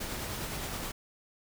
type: noise with tremolo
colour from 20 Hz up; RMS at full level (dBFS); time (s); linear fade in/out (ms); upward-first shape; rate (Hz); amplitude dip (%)
pink; -36; 0-0.92; 10; sine; 9.7; 25
effects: none